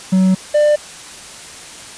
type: tone pair in turn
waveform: triangle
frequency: 187.6 / 595.6 Hz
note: F#3 / D5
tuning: +24 / +24 cents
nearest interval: octave + minor sixth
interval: 2000 cents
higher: second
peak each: -7 dBFS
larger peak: neither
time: 0.12-0.35 / 0.54-0.76 s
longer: first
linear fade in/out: 10 ms
effects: white hiss -34 dBFS RMS until 1.97 s + resampled to 22050 Hz